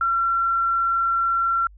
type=tone; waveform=sine; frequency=1361 Hz; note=F6; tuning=45 cents flat; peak=-18 dBFS; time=0.01-1.67 s; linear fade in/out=2 ms; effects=added 50 Hz sine -44 dBFS peak until 1.77 s